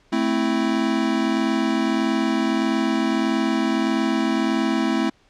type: chord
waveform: square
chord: A minor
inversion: none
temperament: equal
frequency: 220 / 261.6 / 329.6 Hz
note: A3 / C4 / E4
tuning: 0 / 0 / 0 cents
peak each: -24 dBFS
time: 0.12-5.1 s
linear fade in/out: 10 ms
effects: pink hiss -58 dBFS RMS until 5.29 s + low-pass 5000 Hz 12 dB/octave